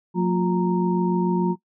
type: tone cluster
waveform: sine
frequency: 180.6 / 227.5 / 354.2 / 929 Hz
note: F#3 / A#3 / F4 / A#5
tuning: -42 / -42 / +24 / -6 cents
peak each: -20 / -28 / -24 / -28 dBFS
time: 0.14-1.56 s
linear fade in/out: 50 ms
effects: noise-tail reverb RT60 0.1 s tail -20 dB re dry